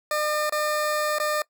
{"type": "tone with dropouts", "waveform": "20% pulse", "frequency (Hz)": 604, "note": "D5", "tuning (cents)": 48, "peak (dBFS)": -18, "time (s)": [0.11, 1.42], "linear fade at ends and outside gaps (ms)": 2, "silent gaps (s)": [[0.496, 0.523], [1.185, 1.199]], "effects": ["noise-tail reverb RT60 0.1 s tail -22 dB re dry"]}